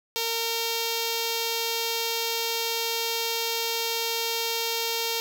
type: tone with notch filter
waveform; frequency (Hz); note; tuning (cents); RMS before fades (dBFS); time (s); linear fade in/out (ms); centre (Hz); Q
5% pulse; 459.2; A#4; -26; -28; 0.16-5.2; 0; 1600; 1.1
effects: none